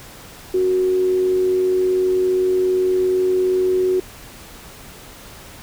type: tone with amplitude modulation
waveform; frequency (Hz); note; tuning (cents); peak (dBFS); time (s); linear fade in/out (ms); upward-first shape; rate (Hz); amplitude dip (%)
sine; 370; F#4; 0; -13; 0.54-4; 5; sine; 97.4; 30
effects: pink hiss -40 dBFS RMS until 5.62 s